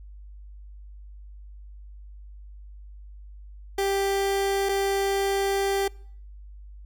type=tone pair in turn; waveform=30% pulse; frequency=393.8 / 393.8 Hz; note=G4 / G4; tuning=+8 / +8 cents; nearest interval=unison; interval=0 cents; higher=neither; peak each=-20 dBFS; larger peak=neither; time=3.78-4.69 / 4.69-5.88 s; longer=second; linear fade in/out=5 ms; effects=noise-tail reverb RT60 0.6 s tail -25 dB re dry + added 50 Hz sine -41 dBFS peak until 6.85 s